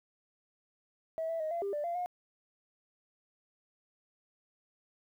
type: tone with pitch steps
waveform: sine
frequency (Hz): 647 / 659 / 625 / 682 / 398.8 / 590 / 688 / 716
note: E5 / E5 / D#5 / F5 / G4 / D5 / F5 / F5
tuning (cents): -32 / -1 / +8 / -41 / +30 / +8 / -26 / +43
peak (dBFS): -31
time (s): 1.18-2.06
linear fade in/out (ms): 0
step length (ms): 110
effects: tanh soft clip ceiling -28 dBFS + 11-bit